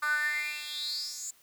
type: tone with high-pass filter sweep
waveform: 10% pulse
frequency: 298.5 Hz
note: D4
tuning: 28 cents sharp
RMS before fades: -33 dBFS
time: 0.02-1.31 s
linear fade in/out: 10 ms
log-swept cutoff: 1300 to 7300 Hz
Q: 9.1
effects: white hiss -62 dBFS RMS until 1.42 s